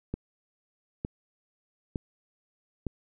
click train, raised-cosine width 3 ms, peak -18 dBFS, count 4, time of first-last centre 0.14-2.867 s, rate 1.1 Hz, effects none

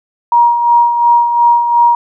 sine tone with tremolo, 948 Hz, A#5, 29 cents sharp, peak -4 dBFS, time 0.32-1.95 s, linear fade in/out 2 ms, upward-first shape sine, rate 2.8 Hz, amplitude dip 55%, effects none

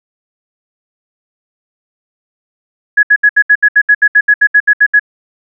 sine tone bursts, 1680 Hz, G#6, 19 cents sharp, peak -3 dBFS, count 16, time 2.97-4.996 s, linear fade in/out 10 ms, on 61 ms, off 70 ms, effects none

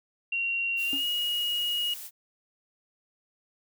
sine tone with pitch glide, 2752 to 2885 Hz, F7 to F#7, -26 to -44 cents, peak -26 dBFS, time 0.32-1.94 s, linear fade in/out 5 ms, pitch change +82 cents, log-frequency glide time 0.84-1.04 s
blue noise, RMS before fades -41 dBFS, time 0.76-2.11 s, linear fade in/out 50 ms
triangle tone with exponential decay, 277.2 Hz, C#4, in tune, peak -28 dBFS, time 0.93-1.08 s, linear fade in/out 1 ms, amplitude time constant 31 ms
effects none

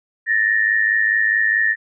sine tone pair together, 1760 / 1864.7 Hz, A6 / A#6, 0 / 0 cents, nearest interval minor second, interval 100 cents, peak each -17 dBFS, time 0.26-1.76 s, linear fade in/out 50 ms, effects none

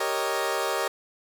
20% pulse chord, Eb dominant seventh, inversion first, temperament equal, 392 / 466.2 / 554.4 / 622.3 Hz, G4 / Bb4 / Db5 / Eb5, 0 / 0 / 0 / 0 cents, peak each -26 dBFS, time 0-0.88 s, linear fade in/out 5 ms, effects none

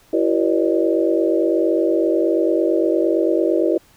sine tone cluster, 333.6 / 382.3 / 478.7 / 560 / 609 Hz, E4 / G4 / A#4 / C#5 / D#5, +21 / -43 / +46 / +18 / -37 cents, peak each -18 / -21 / -22 / -24 / -23 dBFS, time 0.13-3.78 s, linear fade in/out 5 ms, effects pink hiss -53 dBFS RMS until 3.96 s

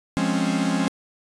45% pulse chord, Db major seventh, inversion first, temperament equal, 174.61 / 207.7 / 261.6 / 277.2 Hz, F3 / Ab3 / C4 / Db4, 0 / 0 / 0 / 0 cents, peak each -26 dBFS, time 0.17-0.88 s, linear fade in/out 0 ms, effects resampled to 22050 Hz

